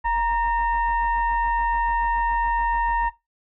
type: tone with frequency modulation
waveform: sine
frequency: 937 Hz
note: A#5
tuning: 9 cents sharp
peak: -19 dBFS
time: 0.04-3.1 s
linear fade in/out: 20 ms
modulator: 893 Hz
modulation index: 0.69
effects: noise-tail reverb RT60 0.2 s tail -18 dB re dry